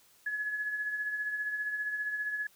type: tone with tremolo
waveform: sine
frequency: 1697 Hz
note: G#6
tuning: 37 cents sharp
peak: -29 dBFS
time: 0.26-2.47 s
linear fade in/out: 5 ms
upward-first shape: triangle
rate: 15 Hz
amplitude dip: 55%
effects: white hiss -63 dBFS RMS until 2.55 s